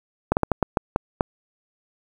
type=slowing click train; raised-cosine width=1 ms; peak=-4 dBFS; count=8; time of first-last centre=0.32-1.208 s; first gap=49 ms; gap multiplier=1.31; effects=7-bit